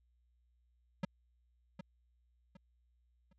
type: tone with echo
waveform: square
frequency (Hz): 185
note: F#3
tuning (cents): 0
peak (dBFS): -33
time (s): 1.03-1.05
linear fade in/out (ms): 5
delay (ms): 760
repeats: 3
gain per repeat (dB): -10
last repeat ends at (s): 3.33
effects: added 60 Hz sine -70 dBFS peak until 3.38 s + low-pass 4000 Hz 12 dB/octave